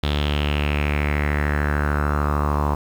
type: tone with low-pass filter sweep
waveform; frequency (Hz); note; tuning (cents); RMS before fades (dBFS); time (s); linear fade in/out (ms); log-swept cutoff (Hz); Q
sawtooth; 73.42; D2; 0; -21; 0.03-2.75; 5; 3600 to 1000; 4.8
effects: 7-bit